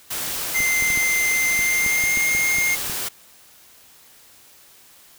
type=noise; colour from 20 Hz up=white; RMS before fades=-27 dBFS; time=0.1-3.09 s; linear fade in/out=10 ms
type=tone with pitch glide; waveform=square; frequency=2085 to 2128 Hz; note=C7 to C7; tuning=-7 to +29 cents; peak=-19 dBFS; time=0.54-2.76 s; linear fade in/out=20 ms; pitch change=+36 cents; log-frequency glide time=1.48-2.23 s
type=clicks; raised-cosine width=3 ms; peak=-21 dBFS; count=11; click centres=0.604 / 0.824 / 0.903 / 0.975 / 1.592 / 1.863 / 2.039 / 2.173 / 2.35 / 2.585 / 2.898 s
effects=white hiss -50 dBFS RMS until 5.18 s